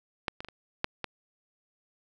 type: clicks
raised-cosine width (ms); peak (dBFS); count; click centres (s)
0.3; -12 / -22 / -24 / -28 / -10 / -16; 6; 0.282 / 0.405 / 0.447 / 0.486 / 0.844 / 1.043
effects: none